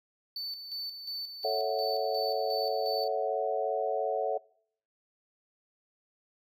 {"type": "tone with tremolo", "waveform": "triangle", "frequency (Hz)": 4514, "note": "C#8", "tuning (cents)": 31, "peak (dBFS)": -33, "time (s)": [0.36, 3.08], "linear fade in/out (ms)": 2, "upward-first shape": "square", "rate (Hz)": 2.8, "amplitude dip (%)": 55}
{"type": "chord", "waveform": "sine", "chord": "F# minor seventh", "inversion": "first", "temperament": "equal with one note detuned", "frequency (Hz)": [440, 554.4, 657, 740], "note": ["A4", "C#5", "E5", "F#5"], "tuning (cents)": [0, 0, -6, 0], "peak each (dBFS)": -33, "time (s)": [1.44, 4.38], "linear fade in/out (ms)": 10}
{"effects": ["noise-tail reverb RT60 0.6 s tail -23 dB re dry"]}